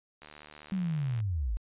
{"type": "click train", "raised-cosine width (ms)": 0.3, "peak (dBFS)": -32, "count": 75, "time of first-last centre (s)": [0.22, 1.203], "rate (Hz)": 75.3}
{"type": "linear sweep", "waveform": "sine", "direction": "down", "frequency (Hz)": [196, 45.08], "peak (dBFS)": -28, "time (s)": [0.72, 1.57], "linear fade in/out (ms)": 0}
{"effects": ["resampled to 8000 Hz"]}